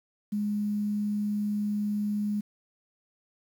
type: tone with quantisation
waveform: sine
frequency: 207.7 Hz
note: G#3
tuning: in tune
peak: -26 dBFS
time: 0.32-2.41 s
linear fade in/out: 10 ms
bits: 9
effects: none